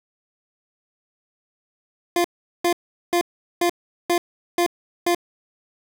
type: tone bursts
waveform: 25% pulse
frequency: 347.8 Hz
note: F4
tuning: 7 cents flat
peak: -13 dBFS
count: 7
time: 2.16-5.148 s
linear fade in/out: 2 ms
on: 84 ms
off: 400 ms
effects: none